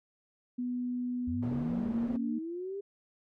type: tone with pitch glide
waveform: sine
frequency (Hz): 246.9 to 233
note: B3 to A#3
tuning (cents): 0 to -1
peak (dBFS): -31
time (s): 0.58-2.39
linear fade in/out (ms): 10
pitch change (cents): -101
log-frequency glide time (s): 1.34-1.92
type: linear sweep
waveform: sine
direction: up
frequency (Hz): 75.7 to 405.3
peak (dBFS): -35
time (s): 1.27-2.81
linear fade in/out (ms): 10
type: low-pass noise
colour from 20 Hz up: white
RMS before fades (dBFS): -43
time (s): 1.42-2.17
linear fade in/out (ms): 10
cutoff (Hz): 460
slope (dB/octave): 12
effects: none